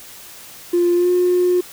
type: tone with pitch glide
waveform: triangle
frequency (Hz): 349.2 to 358.6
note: F4 to F4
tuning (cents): 0 to +46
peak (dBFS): -9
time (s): 0.73-1.61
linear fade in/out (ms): 10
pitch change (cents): +46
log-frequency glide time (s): 0.95-1.1
effects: tanh soft clip ceiling -10 dBFS + white hiss -39 dBFS RMS until 1.72 s

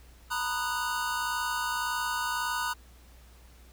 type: chord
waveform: square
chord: B major seventh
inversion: third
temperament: just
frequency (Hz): 926 / 987.8 / 1234.7 / 1481.6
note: A#5 / B5 / D#6 / F#6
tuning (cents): -12 / 0 / -14 / +2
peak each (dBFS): -37 / -35 / -36 / -34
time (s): 0.3-2.74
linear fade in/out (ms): 20
effects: added 60 Hz sine -52 dBFS peak until 3.72 s + pink hiss -59 dBFS RMS until 3.72 s

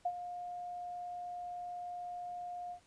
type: tone with ADSR envelope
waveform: sine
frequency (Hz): 710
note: F5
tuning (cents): +28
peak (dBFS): -29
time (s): 0.05-2.8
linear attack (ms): 8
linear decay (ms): 57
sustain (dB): -11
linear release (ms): 88
effects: pink hiss -67 dBFS RMS until 2.86 s + resampled to 22050 Hz

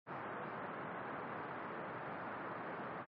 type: band-pass noise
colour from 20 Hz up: white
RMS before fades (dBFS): -45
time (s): 0.06-3.06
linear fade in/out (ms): 50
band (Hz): 120 to 1500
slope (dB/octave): 24
effects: MP3 32 kbps

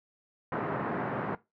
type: band-pass noise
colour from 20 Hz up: pink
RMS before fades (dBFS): -33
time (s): 0.52-1.35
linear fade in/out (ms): 2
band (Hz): 140 to 1600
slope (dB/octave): 24
effects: noise-tail reverb RT60 0.2 s tail -17 dB re dry

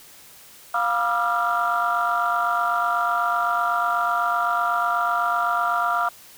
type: tone cluster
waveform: sine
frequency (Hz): 702 / 965 / 1191 / 1340 / 1388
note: F5 / B5 / D6 / E6 / F6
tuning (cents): +9 / -40 / +24 / +28 / -11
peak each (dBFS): -24 / -27 / -24 / -28 / -24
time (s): 0.74-6.09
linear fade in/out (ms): 5
effects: tanh soft clip ceiling -12 dBFS + white hiss -47 dBFS RMS until 6.37 s

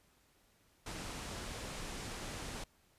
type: low-pass noise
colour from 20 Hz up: pink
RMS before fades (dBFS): -44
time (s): 0.86-2.64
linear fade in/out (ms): 5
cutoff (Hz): 9800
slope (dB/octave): 24
effects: pink hiss -70 dBFS RMS until 2.98 s + resampled to 32000 Hz

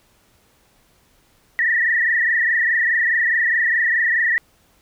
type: tone with frequency modulation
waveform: sine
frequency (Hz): 1864.7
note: A#6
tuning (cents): 0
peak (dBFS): -15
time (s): 1.59-4.38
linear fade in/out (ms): 0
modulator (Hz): 24.8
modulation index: 3.8
effects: pink hiss -58 dBFS RMS until 4.81 s

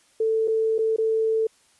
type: tone with dropouts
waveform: sine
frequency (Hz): 443.6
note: A4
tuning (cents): +14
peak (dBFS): -19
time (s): 0.2-1.47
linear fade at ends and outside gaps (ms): 5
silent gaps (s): 0.476-0.48 / 0.782-0.788 / 0.963-0.983
effects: white hiss -60 dBFS RMS until 1.79 s + resampled to 24000 Hz

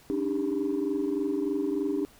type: tone cluster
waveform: sine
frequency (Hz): 283.4 / 306.7 / 397.4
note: C#4 / D#4 / G4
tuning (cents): +38 / -25 / +24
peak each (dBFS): -29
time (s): 0.1-2.05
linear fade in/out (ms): 0
effects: tanh soft clip ceiling -20 dBFS + pink hiss -56 dBFS RMS until 2.19 s

